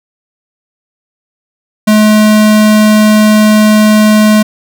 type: tone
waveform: square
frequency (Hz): 213.6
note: G#3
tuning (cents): +49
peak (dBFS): -4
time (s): 1.87-4.43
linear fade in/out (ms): 10
effects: none